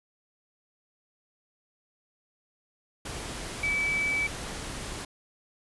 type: tone in noise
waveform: sine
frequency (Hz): 2300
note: D7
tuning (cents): -37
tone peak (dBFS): -25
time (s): 3.63-4.27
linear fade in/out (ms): 5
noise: pink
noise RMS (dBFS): -37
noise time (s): 3.05-5.05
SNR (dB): +9
effects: resampled to 24000 Hz